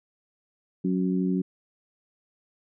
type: harmonic tone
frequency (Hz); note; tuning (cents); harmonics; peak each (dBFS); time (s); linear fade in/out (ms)
92.5; F#2; 0; 2 / 3 / 4; -24 / -28 / -32; 0.84-1.42; 10
effects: none